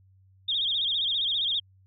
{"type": "tone with vibrato", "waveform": "sine", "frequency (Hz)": 3457, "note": "A7", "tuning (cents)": -31, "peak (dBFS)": -24, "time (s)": [0.48, 1.6], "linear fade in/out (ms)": 10, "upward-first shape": "sine", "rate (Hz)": 15, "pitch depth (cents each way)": 150, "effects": ["added 95 Hz sine -56 dBFS peak until 1.86 s"]}